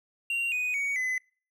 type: tone with pitch steps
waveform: triangle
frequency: 2761 / 2488 / 2243 / 2021 Hz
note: F7 / D#7 / C#7 / B6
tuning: -20 / -1 / +20 / +39 cents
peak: -25 dBFS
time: 0.3-1.18 s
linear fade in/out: 2 ms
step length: 220 ms
effects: noise-tail reverb RT60 0.4 s tail -24 dB re dry